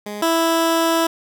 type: tone pair in turn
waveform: 15% pulse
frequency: 207.7 / 329.7 Hz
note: G#3 / E4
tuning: 0 / 0 cents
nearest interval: minor sixth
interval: 800 cents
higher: second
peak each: -21 / -9 dBFS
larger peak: second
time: 0.06-0.22 / 0.22-1.07 s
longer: second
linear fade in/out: 5 ms
effects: none